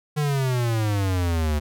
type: exponential sweep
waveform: square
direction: down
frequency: 152.3 to 73 Hz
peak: -21 dBFS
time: 0.16-1.6 s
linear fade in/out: 20 ms
effects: none